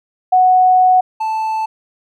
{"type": "tone pair in turn", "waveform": ["sine", "triangle"], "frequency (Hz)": [739, 878.8], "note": ["F#5", "A5"], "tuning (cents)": [-2, -2], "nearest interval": "minor third", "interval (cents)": 300, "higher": "second", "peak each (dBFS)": [-7, -14], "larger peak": "first", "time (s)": [[0.32, 1.01], [1.2, 1.66]], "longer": "first", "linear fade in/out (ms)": 10, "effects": []}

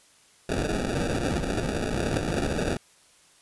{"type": "noise with sample-and-hold", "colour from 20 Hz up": "blue", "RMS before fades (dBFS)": -27, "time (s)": [0.49, 2.77], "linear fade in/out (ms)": 2, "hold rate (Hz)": 1050, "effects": ["white hiss -58 dBFS RMS until 3.41 s", "resampled to 24000 Hz"]}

